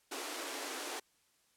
pink high-pass noise, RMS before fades -41 dBFS, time 0.11-1 s, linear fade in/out 10 ms, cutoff 270 Hz, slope 96 dB/octave, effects white hiss -72 dBFS RMS until 1.56 s + low-pass 11000 Hz 12 dB/octave

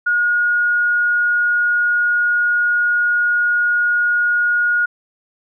sine tone, 1440 Hz, F#6, 47 cents flat, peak -13 dBFS, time 0.06-4.86 s, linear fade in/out 10 ms, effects none

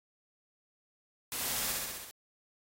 white noise with echo, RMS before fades -37 dBFS, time 1.32-1.72 s, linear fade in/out 0 ms, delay 65 ms, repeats 6, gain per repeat -2 dB, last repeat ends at 2.11 s, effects AAC 48 kbps

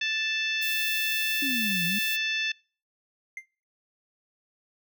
harmonic tone, 880 Hz, A5, in tune, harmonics 2 / 3 / 4 / 5 / 6 / 7, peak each -31 / -29 / -31 / -42 / -41 / -45 dBFS, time 0.01-2.52 s, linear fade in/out 5 ms
violet noise, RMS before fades -34 dBFS, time 0.61-2.17 s, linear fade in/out 20 ms
sine exponential two-way sweep, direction down then up, 288.1 to 166.4 to 219.2 Hz, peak -30 dBFS, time 1.42-1.99 s, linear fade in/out 5 ms, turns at 1.85 s
triangle tone with exponential decay, 2092 Hz, C7, 1 cent flat, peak -29 dBFS, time 3.37-3.47 s, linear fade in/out 2 ms, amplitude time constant 20 ms
effects noise-tail reverb RT60 0.4 s tail -26 dB re dry

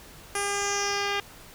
10% pulse tone with low-pass filter sweep, 403.1 Hz, G4, 48 cents sharp, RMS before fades -28 dBFS, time 0.35-1.2 s, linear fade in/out 2 ms, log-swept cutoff 10000 to 3700 Hz, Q 3.7, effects pink hiss -48 dBFS RMS until 1.54 s

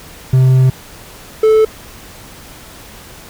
triangle tone pair in turn, 129.9 / 436.9 Hz, C3 / A4, -12 / -12 cents, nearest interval octave + major sixth, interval 2100 cents, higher second, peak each -4 dBFS, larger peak neither, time 0.33-0.7 / 1.43-1.65 s, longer first, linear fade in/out 5 ms, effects pink hiss -36 dBFS RMS until 3.29 s

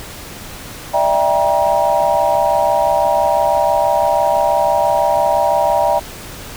sine chord, E half-diminished seventh, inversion third, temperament just, 593.3 / 659.3 / 791.1 / 949.3 Hz, D5 / E5 / G5 / Bb5, +18 / 0 / +16 / +31 cents, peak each -17 dBFS, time 0.93-6 s, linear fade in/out 20 ms, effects pink hiss -32 dBFS RMS until 6.56 s

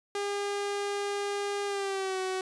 sawtooth tone with pitch glide, 404.6 to 375.3 Hz, G#4 to F#4, -45 to +25 cents, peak -26 dBFS, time 0.15-2.41 s, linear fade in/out 2 ms, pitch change -130 cents, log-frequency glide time 1.66-2.19 s, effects resampled to 22050 Hz

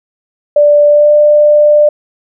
sine tone with pitch glide, 587.3 to 595.2 Hz, D5 to D5, 0 to +23 cents, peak -3 dBFS, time 0.56-1.89 s, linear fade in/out 5 ms, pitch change +23 cents, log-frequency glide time 0.87-1.12 s, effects none

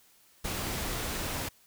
pink noise, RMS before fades -34 dBFS, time 0.44-1.49 s, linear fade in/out 10 ms, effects white hiss -62 dBFS RMS until 1.66 s

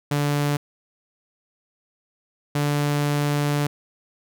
sawtooth tone pair in turn, 145.2 / 145.76 Hz, D3 / D3, -19 / -13 cents, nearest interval unison, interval 6 cents, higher second, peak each -16 dBFS, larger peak neither, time 0.11-0.57 / 2.55-3.67 s, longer second, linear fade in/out 5 ms, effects none

